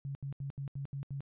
sine tone bursts, 138.59 Hz, C#3, in tune, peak -36 dBFS, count 7, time 0.05-1.206 s, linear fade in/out 0 ms, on 100 ms, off 76 ms, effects resampled to 8000 Hz

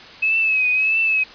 sine tone with vibrato, 2574 Hz, E7, 42 cents flat, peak -15 dBFS, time 0.22-1.24 s, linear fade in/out 10 ms, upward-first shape triangle, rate 1.6 Hz, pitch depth 68 cents each way, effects white hiss -40 dBFS RMS until 1.34 s + resampled to 11025 Hz

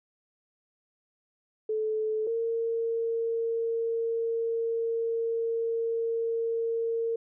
sine tone pair in turn, 434.4 / 458.3 Hz, A4 / A#4, -22 / -29 cents, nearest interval minor second, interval 93 cents, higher second, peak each -26 dBFS, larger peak neither, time 1.69-2.27 / 2.27-7.16 s, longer second, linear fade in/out 5 ms, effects none

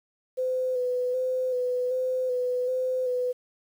sine tone with vibrato, 505 Hz, B4, 39 cents sharp, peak -24 dBFS, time 0.37-3.33 s, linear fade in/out 20 ms, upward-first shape square, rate 1.3 Hz, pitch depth 23 cents each way, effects 9-bit

